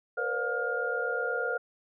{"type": "tone cluster", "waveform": "sine", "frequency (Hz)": [466.4, 506, 574, 716, 1414], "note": ["A#4", "B4", "D5", "F5", "F6"], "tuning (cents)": [1, 42, -40, 43, 21], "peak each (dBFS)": [-34, -34, -39, -38, -31], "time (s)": [0.17, 1.58], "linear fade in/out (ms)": 10, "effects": []}